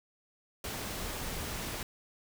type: noise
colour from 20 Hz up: pink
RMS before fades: -38 dBFS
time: 0.64-1.83 s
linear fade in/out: 2 ms
effects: none